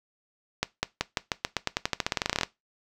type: accelerating click train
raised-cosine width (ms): 0.2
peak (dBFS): -7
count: 23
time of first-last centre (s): 0.63-2.433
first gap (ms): 200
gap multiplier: 0.9
effects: noise-tail reverb RT60 0.2 s tail -19 dB re dry